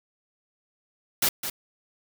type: noise with echo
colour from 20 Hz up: white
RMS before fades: -22 dBFS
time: 1.22-1.29 s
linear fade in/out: 5 ms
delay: 210 ms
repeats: 1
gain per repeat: -9 dB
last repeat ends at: 1.5 s
effects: none